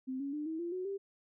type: tone with pitch steps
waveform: sine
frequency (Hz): 260.3 / 279 / 299 / 320.5 / 343.5 / 368.1 / 394.5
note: C4 / C#4 / D4 / E4 / F4 / F#4 / G4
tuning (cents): -9 / +11 / +31 / -49 / -29 / -9 / +11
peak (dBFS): -35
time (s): 0.07-0.98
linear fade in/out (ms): 20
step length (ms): 130
effects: none